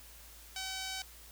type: tone with band-pass filter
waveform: sawtooth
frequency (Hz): 762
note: G5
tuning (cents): -49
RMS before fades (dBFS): -40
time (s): 0.56-1.02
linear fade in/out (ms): 2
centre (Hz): 5000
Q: 0.98
effects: added 56 Hz sine -56 dBFS peak until 1.31 s + white hiss -55 dBFS RMS until 1.31 s